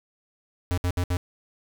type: tone bursts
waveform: square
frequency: 89.1 Hz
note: F2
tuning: 35 cents sharp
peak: -23 dBFS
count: 4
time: 0.71-1.169 s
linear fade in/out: 0 ms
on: 66 ms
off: 65 ms
effects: none